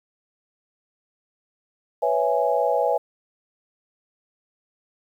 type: chord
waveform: sine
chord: C# minor seventh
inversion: third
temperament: equal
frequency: 493.9 / 554.4 / 659.3 / 830.6 Hz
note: B4 / C#5 / E5 / G#5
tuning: 0 / 0 / 0 / 0 cents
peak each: -24 dBFS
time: 2.02-2.98 s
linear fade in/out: 10 ms
effects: 9-bit